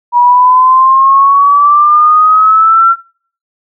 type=exponential sweep; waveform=sine; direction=up; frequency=960 to 1366 Hz; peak=-3 dBFS; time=0.12-2.96 s; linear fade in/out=50 ms; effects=noise-tail reverb RT60 0.5 s tail -25 dB re dry